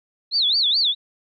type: tone with vibrato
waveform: sine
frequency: 3951 Hz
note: B7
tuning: in tune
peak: -16 dBFS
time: 0.31-0.95 s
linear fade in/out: 50 ms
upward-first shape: sine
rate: 4.7 Hz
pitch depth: 280 cents each way
effects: none